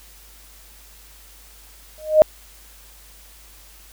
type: tone with exponential growth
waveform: sine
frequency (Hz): 619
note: D#5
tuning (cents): -9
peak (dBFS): -3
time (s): 1.98-2.22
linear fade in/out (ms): 0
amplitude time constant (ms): 51
effects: added 50 Hz sine -48 dBFS peak until 3.92 s + white hiss -48 dBFS RMS until 3.92 s